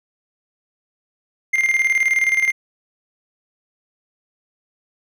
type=tone with tremolo; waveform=triangle; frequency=2100 Hz; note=C7; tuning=6 cents sharp; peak=-11 dBFS; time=1.53-2.52 s; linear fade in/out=10 ms; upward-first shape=square; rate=19 Hz; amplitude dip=60%; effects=none